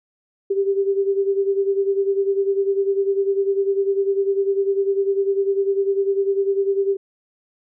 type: beating tone pair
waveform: sine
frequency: 392.5 / 402.5 Hz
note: G4 / G4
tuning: +2 / +46 cents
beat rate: 10 Hz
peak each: -18 / -23 dBFS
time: 0.5-6.97 s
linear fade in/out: 10 ms
effects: none